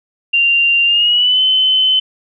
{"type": "tone with pitch glide", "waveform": "sine", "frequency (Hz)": [2779, 3048], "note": ["F7", "G7"], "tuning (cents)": [-9, -49], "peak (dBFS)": -9, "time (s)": [0.33, 2], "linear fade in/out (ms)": 10, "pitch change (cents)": 160, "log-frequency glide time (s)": [0.85, 1.41], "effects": []}